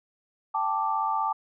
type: chord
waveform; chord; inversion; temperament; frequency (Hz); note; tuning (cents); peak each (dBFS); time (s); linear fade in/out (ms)
sine; G suspended second; none; equal; 784 / 880 / 1174.7; G5 / A5 / D6; 0 / 0 / 0; -31 / -27 / -28; 0.54-1.33; 10
effects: none